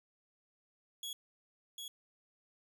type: tone with echo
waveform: sawtooth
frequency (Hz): 3345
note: G#7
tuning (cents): +12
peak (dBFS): -37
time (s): 1.03-1.13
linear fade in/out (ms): 2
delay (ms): 750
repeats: 1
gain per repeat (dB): -3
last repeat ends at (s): 1.88
effects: none